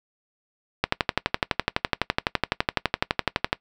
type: click train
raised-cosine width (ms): 0.3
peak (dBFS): -3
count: 33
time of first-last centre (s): 0.84-3.529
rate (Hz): 11.9
effects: noise-tail reverb RT60 0.1 s tail -21 dB re dry